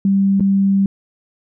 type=tone with dropouts; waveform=sine; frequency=196 Hz; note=G3; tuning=in tune; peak=-11 dBFS; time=0.05-0.86 s; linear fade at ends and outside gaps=2 ms; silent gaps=0.398-0.406 s; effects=none